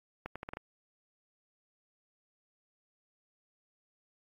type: accelerating click train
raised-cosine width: 0.5 ms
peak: -24 dBFS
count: 6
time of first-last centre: 0.26-0.57 s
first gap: 96 ms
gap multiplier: 0.78
effects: AAC 32 kbps